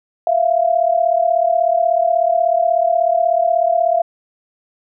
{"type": "tone pair together", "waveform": "sine", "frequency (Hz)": [662.1, 698.5], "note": ["E5", "F5"], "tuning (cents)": [7, 0], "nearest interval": "minor second", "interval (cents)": 93, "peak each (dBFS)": -15, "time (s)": [0.27, 4.02], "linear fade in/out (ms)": 2, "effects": []}